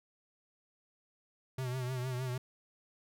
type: tone with vibrato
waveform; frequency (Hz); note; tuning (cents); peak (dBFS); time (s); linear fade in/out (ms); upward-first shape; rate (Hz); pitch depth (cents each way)
square; 127.3; C3; -47; -35; 1.58-2.38; 5; triangle; 6.5; 72
effects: none